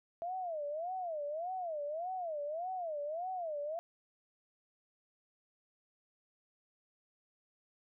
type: tone with vibrato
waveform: sine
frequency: 659.3 Hz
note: E5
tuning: in tune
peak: -36 dBFS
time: 0.22-3.79 s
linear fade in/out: 0 ms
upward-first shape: sine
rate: 1.7 Hz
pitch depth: 230 cents each way
effects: none